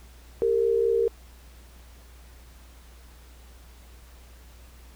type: tone pair together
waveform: sine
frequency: 396.1 / 460.6 Hz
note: G4 / A#4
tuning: +18 / -21 cents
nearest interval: minor third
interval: 261 cents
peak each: -25 / -21 dBFS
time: 0.42-1.08 s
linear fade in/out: 0 ms
effects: added 60 Hz sine -47 dBFS peak until 4.95 s + pink hiss -55 dBFS RMS until 4.95 s